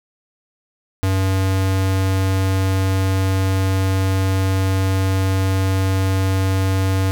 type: tone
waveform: square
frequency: 95.4 Hz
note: G2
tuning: 47 cents flat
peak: -16 dBFS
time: 1.03-7.11 s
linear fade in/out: 0 ms
effects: none